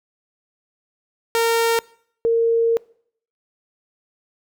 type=tone pair in turn; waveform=sawtooth / sine; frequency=460 / 460 Hz; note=A#4 / A#4; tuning=-23 / -23 cents; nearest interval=unison; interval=0 cents; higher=neither; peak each=-12 / -14 dBFS; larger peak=first; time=1.35-1.79 / 2.25-2.77 s; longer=second; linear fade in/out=0 ms; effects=noise-tail reverb RT60 0.6 s tail -23 dB re dry